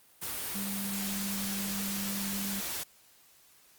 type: tone in noise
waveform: sine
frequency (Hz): 198.3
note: G3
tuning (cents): +20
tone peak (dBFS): -35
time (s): 0.54-2.61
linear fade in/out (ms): 20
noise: white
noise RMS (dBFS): -36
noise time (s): 0.21-2.84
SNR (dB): -2
effects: white hiss -61 dBFS RMS until 3.78 s + Opus 32 kbps